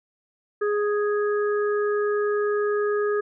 harmonic tone, 415.3 Hz, G#4, in tune, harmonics 1 / 3 / 4, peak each -21 / -31 / -33 dBFS, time 0.61-3.21 s, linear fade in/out 10 ms, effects none

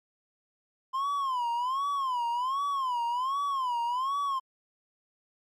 triangle tone with vibrato, 1034 Hz, C6, 21 cents flat, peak -25 dBFS, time 0.93-4.4 s, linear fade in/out 20 ms, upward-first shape sine, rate 1.3 Hz, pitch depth 170 cents each way, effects MP3 64 kbps

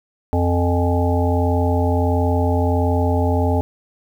harmonic tone with a mistuned harmonic, 87.31 Hz, F2, in tune, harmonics 1 / 3 / 5 / 7 / 9 / 10, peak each -17 / -22 / -24 / -25 / -27 / -27 dBFS, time 0.33-3.61 s, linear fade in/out 0 ms, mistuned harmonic 10, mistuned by -52 cents, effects 8-bit

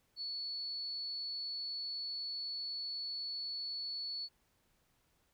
sine tone, 4424 Hz, C#8, 4 cents flat, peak -38 dBFS, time 0.16-4.29 s, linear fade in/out 50 ms, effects pink hiss -75 dBFS RMS until 5.33 s

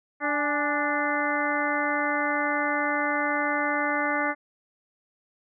harmonic tone with a mistuned harmonic, 293.7 Hz, D4, in tune, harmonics 1 / 2 / 3 / 4 / 5 / 6 / 7, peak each -31 / -31 / -31 / -31 / -31 / -31 / -31 dBFS, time 0.2-4.35 s, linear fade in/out 50 ms, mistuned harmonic 3, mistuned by -64 cents, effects none

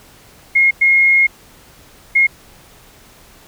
sine tone bursts at uneven times, 2150 Hz, C7, 47 cents sharp, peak -8 dBFS, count 3, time 0.55-0.71 / 0.81-1.27 / 2.15-2.27 s, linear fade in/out 10 ms, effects pink hiss -45 dBFS RMS until 3.47 s

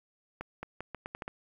accelerating click train, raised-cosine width 0.5 ms, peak -23 dBFS, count 8, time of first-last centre 0.41-1.279 s, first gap 220 ms, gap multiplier 0.8, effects 10-bit

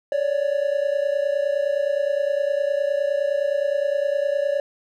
triangle tone pair together, 557.6 / 587.3 Hz, C#5 / D5, +10 / 0 cents, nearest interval minor second, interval 90 cents, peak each -20 / -21 dBFS, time 0.12-4.6 s, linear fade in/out 2 ms, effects none

